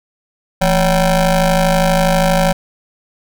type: ring-modulated tone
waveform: 25% pulse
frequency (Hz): 196.1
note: G3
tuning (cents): +1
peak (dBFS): -4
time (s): 0.61-2.53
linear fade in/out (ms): 10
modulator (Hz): 366
effects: none